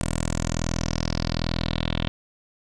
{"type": "tone with low-pass filter sweep", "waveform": "10% pulse", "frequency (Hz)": 41.23, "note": "E1", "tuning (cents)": 1, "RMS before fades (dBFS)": -26, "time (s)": [0.01, 2.08], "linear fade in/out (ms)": 0, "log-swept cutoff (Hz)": [8700, 3300], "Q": 4.6, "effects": []}